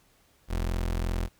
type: tone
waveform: 30% pulse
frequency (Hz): 42.76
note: F1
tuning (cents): -36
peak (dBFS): -24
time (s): 0.48-1.29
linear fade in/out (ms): 50
effects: pink hiss -64 dBFS RMS until 1.39 s